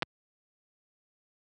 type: clicks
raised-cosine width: 0.3 ms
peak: -12 dBFS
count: 2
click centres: 0.023 / 0.029 s
effects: high-pass 80 Hz 12 dB/octave

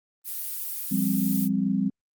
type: noise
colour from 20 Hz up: violet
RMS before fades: -32 dBFS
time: 0.24-1.49 s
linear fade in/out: 50 ms
type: chord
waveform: sine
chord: F suspended second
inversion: none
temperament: equal with one note detuned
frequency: 174.61 / 199.65 / 261.6 Hz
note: F3 / G3 / C4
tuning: 0 / +32 / 0 cents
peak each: -29 / -24 / -27 dBFS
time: 0.91-1.9 s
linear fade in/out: 10 ms
effects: Opus 32 kbps

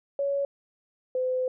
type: tone pair in turn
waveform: sine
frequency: 560 / 510.5 Hz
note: C#5 / C5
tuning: +18 / -43 cents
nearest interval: major second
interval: 161 cents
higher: first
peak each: -24 dBFS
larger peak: neither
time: 0.19-0.45 / 1.15-1.48 s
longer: second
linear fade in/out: 2 ms
effects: none

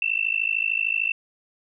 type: tone with amplitude modulation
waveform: sine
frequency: 2679 Hz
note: E7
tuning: 27 cents sharp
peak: -17 dBFS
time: 0.02-1.12 s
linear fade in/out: 2 ms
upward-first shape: sine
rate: 53.3 Hz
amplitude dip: 100%
effects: none

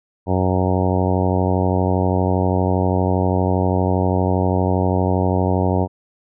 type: harmonic tone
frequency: 92.5 Hz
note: F#2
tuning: in tune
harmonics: 1 / 2 / 3 / 4 / 5 / 6 / 7 / 8 / 9 / 10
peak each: -19 / -22 / -24 / -25 / -26 / -27 / -27 / -28 / -29 / -29 dBFS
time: 0.26-5.88 s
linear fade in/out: 50 ms
effects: none

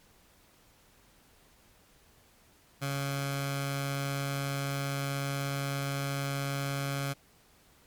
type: tone with notch filter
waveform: 15% pulse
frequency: 139.2 Hz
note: C#3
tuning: 8 cents sharp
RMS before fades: -33 dBFS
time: 2.81-7.14 s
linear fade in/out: 20 ms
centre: 360 Hz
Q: 0.79
effects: pink hiss -62 dBFS RMS until 7.86 s + MP3 96 kbps

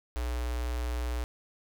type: tone with notch filter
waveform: square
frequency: 60.7 Hz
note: B1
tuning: 29 cents flat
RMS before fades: -32 dBFS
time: 0.16-1.24 s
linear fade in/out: 0 ms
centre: 180 Hz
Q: 0.85
effects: none

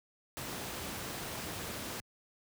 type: noise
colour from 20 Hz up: pink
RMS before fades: -40 dBFS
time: 0.37-2 s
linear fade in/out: 0 ms
effects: high-pass 80 Hz 12 dB/octave

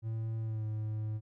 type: tone with pitch glide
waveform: triangle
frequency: 111.9 to 108.09 Hz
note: A2 to A2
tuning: +30 to -30 cents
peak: -31 dBFS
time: 0.02-1.21 s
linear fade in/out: 50 ms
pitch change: -60 cents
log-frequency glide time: 0.41-0.65 s
effects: none

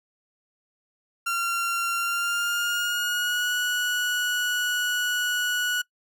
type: tone with pitch glide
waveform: 30% pulse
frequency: 1377 to 1467.3 Hz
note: F6 to F#6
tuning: -25 to -15 cents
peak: -21 dBFS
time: 1.26-5.82 s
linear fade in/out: 10 ms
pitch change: +110 cents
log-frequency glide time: 1.95-3.54 s
effects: noise-tail reverb RT60 0.1 s tail -22 dB re dry

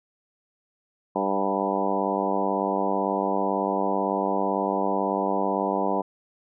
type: harmonic tone with a mistuned harmonic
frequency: 98 Hz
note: G2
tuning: in tune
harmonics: 2 / 3 / 4 / 5 / 6 / 7 / 8 / 9 / 10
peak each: -31 / -31 / -31 / -31 / -31 / -31 / -31 / -31 / -31 dBFS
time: 1.15-6.02 s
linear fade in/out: 10 ms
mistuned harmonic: 8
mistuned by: -15 cents
effects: none

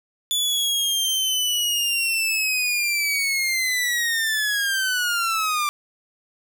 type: linear sweep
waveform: sawtooth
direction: down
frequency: 3473 to 1174.7 Hz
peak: -17 dBFS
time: 0.31-5.69 s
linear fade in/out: 0 ms
effects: none

